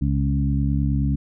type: harmonic tone with a mistuned harmonic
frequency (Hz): 69.3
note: C#2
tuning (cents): 0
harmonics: 1 / 2 / 3 / 4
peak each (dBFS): -22 / -22 / -26 / -27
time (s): 0.01-1.16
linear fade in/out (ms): 10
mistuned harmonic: 1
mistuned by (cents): -33
effects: none